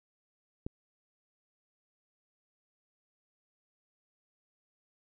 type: click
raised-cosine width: 3 ms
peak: -23 dBFS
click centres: 0.665 s
effects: none